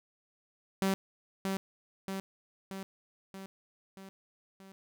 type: tone with echo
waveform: sawtooth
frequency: 192.9 Hz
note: G3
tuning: 28 cents flat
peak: -23 dBFS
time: 0.82-0.94 s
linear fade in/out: 0 ms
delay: 630 ms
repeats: 6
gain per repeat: -4 dB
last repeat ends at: 4.72 s
effects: none